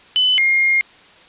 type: tone pair in turn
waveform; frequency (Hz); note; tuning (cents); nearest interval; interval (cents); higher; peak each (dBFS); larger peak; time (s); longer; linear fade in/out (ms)
sine; 3013 / 2131; F#7 / C7; +31 / +31; tritone; 600; first; -12; neither; 0.16-0.38 / 0.38-0.81; second; 0
effects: white hiss -46 dBFS RMS until 1.28 s + resampled to 8000 Hz